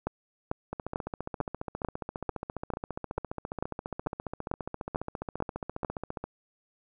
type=two click trains; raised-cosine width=1 ms; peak=-20 / -15 dBFS; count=82 / 14; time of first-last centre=0.73-6.24 / 0.07-5.848 s; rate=14.7 / 2.25 Hz; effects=none